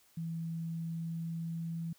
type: tone with pitch glide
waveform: sine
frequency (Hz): 164.81 to 165.86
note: E3 to E3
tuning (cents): 0 to +11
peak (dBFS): -35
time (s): 0.17-1.93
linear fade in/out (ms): 5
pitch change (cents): +11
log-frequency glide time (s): 0.56-1.75
effects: white hiss -66 dBFS RMS until 1.98 s